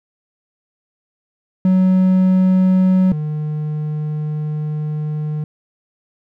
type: tone pair in turn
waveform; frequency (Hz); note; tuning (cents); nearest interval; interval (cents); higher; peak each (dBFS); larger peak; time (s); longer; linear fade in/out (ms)
triangle; 186.2 / 151.9; F#3 / D#3; +11 / -41; major third; 352; first; -8 / -17; first; 1.65-3.12 / 3.12-5.44; second; 2
effects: none